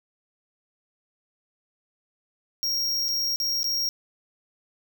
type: tone with dropouts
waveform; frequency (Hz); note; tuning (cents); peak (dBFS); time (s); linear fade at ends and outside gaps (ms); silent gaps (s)
square; 5588; F8; 0; -24; 2.63-3.89; 0; 3.083-3.088 / 3.36-3.401 / 3.631-3.643
effects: 11-bit